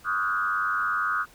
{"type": "tone with frequency modulation", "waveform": "sine", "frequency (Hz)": 1339, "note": "E6", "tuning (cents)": 27, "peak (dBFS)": -23, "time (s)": [0.04, 1.26], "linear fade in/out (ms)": 50, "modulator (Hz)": 97.9, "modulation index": 1.9, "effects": ["pink hiss -54 dBFS RMS until 1.34 s"]}